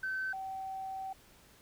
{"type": "tone pair in turn", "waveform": "sine", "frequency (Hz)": [1535, 767.5], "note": ["G6", "G5"], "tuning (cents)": [-37, -37], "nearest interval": "octave", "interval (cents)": 1200, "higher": "first", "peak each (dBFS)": [-32, -37], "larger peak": "first", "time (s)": [[0.03, 0.33], [0.33, 1.13]], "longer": "second", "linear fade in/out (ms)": 5, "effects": ["tanh soft clip ceiling -29 dBFS", "pink hiss -61 dBFS RMS until 1.61 s"]}